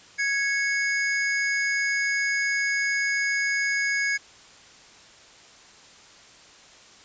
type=tone pair together; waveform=square; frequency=1661.2 / 2204 Hz; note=G#6 / C#7; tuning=0 / -11 cents; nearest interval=perfect fourth; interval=489 cents; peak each=-26 dBFS; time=0.18-4.18 s; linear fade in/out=20 ms; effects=white hiss -50 dBFS RMS until 7.04 s + resampled to 16000 Hz